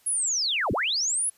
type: linear two-way sweep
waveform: sine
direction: down then up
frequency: 10870 to 45.03 to 10870 Hz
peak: -23 dBFS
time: 0.06-1.3 s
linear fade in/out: 10 ms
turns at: 0.72 s
effects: white hiss -61 dBFS RMS until 1.37 s + resampled to 32000 Hz

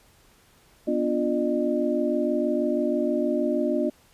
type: tone cluster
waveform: sine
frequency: 243.6 / 289.9 / 349.3 / 605 Hz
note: B3 / D4 / F4 / D#5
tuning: -24 / -22 / 0 / -49 cents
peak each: -27 dBFS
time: 0.87-3.9 s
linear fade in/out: 10 ms
effects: pink hiss -58 dBFS RMS until 4.13 s + resampled to 32000 Hz

